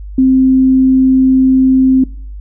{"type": "tone", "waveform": "sine", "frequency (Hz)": 261.6, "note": "C4", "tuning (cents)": 0, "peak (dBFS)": -5, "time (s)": [0.18, 2.04], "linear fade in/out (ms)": 5, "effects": ["noise-tail reverb RT60 0.5 s tail -23 dB re dry", "added 50 Hz sine -24 dBFS peak until 2.4 s"]}